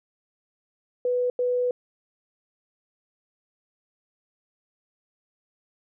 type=tone bursts at uneven times; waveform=sine; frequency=494.5 Hz; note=B4; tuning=2 cents sharp; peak=-21 dBFS; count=2; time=1.05-1.3 / 1.39-1.71 s; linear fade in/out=2 ms; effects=none